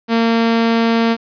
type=tone; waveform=sawtooth; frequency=229.1 Hz; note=A#3; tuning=30 cents flat; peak=-8 dBFS; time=0.08-1.17 s; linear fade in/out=50 ms; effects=resampled to 11025 Hz + 7-bit